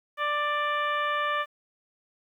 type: harmonic tone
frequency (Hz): 590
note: D5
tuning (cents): +8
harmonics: 1 / 2 / 3 / 4 / 5 / 6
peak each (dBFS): -33 / -27 / -31 / -37 / -39 / -43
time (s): 0.17-1.46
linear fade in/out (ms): 50
effects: 10-bit